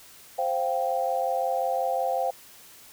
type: chord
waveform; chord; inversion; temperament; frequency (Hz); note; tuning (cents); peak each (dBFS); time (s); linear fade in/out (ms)
sine; C suspended fourth; none; equal; 523.3 / 698.5 / 784; C5 / F5 / G5; 0 / 0 / 0; -28; 0.38-2.31; 10
effects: white hiss -50 dBFS RMS until 2.92 s